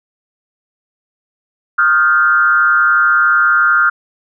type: tone with frequency modulation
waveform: sine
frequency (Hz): 1396.9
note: F6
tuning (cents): 0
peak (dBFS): -8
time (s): 1.78-3.9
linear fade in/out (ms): 10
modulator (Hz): 151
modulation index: 0.88
effects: none